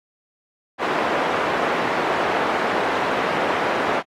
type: band-pass noise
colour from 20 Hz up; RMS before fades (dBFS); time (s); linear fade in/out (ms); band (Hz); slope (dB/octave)
pink; -22; 0.78-4.03; 50; 420 to 1600; 12
effects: AAC 48 kbps